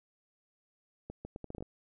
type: accelerating click train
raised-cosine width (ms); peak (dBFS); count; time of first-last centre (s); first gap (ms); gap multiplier
2; -28; 9; 1.1-1.625; 150; 0.74
effects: none